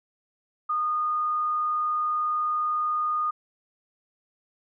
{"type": "tone", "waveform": "sine", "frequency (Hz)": 1227, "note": "D#6", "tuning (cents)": -25, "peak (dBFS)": -23, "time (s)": [0.69, 3.31], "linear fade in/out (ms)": 10, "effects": []}